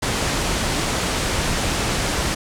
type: low-pass noise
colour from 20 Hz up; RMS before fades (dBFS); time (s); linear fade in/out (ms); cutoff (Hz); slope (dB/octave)
pink; -22; 0.02-2.35; 10; 9400; 24
effects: none